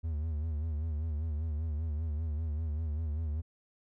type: tone with vibrato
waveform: triangle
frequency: 77.78 Hz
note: D#2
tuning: in tune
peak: -29 dBFS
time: 0.03-3.42 s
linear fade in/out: 20 ms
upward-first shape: sine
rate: 5.1 Hz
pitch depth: 96 cents each way
effects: none